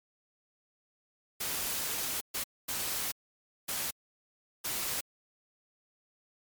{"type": "noise bursts at uneven times", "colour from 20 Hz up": "white", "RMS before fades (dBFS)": -34, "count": 5, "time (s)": [[1.4, 2.21], [2.34, 2.44], [2.68, 3.12], [3.68, 3.91], [4.64, 5.01]], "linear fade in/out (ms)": 10, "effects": ["MP3 96 kbps"]}